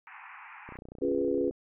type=band-pass noise; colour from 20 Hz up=pink; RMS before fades=-48 dBFS; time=0.07-0.77 s; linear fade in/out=0 ms; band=800 to 2600 Hz; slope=96 dB/octave
type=click train; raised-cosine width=2 ms; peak=-32 dBFS; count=26; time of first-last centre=0.69-1.51 s; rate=30.5 Hz
type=chord; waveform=sine; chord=C# dominant seventh; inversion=none; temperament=equal; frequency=277.2 / 349.2 / 415.3 / 493.9 Hz; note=C#4 / E#4 / G#4 / B4; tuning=0 / 0 / 0 / 0 cents; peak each=-31 dBFS; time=1.01-1.51 s; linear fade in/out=20 ms
effects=none